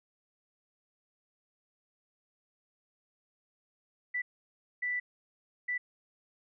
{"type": "tone bursts at uneven times", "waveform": "sine", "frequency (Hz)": 1975.5, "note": "B6", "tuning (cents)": 0, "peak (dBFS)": -30, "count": 3, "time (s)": [[4.14, 4.22], [4.82, 5], [5.68, 5.78]], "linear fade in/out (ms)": 10, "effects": []}